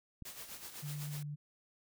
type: click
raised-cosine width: 5 ms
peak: -34 dBFS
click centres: 0.223 s
type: noise with tremolo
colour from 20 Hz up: white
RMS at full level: -46 dBFS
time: 0.25-1.23 s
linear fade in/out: 5 ms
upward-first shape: sine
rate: 8 Hz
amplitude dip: 60%
type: tone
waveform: sine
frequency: 147.1 Hz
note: D3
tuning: 3 cents sharp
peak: -39 dBFS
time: 0.82-1.36 s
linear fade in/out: 20 ms
effects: none